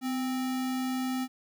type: tone with sample-and-hold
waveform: sine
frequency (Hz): 255.7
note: C4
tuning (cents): -40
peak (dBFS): -28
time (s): 0.01-1.28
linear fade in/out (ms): 50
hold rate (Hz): 1050
effects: none